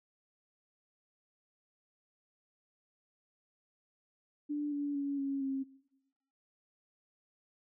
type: tone with pitch steps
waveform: sine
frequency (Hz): 293.7 / 287.5 / 281.4 / 275.5 / 269.6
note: D4 / D4 / C#4 / C#4 / C#4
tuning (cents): 0 / -37 / +26 / -11 / -48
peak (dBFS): -32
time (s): 4.49-5.64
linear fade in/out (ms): 20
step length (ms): 230
effects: noise-tail reverb RT60 0.9 s tail -20 dB re dry